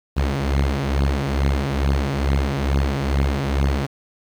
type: beating tone pair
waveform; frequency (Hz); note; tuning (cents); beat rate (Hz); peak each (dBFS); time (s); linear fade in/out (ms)
sawtooth; 67.9 / 70.2; C#2 / C#2; -35 / +22; 2.3; -17; 0.16-3.87; 20
effects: low-pass 5000 Hz 12 dB/octave + 7-bit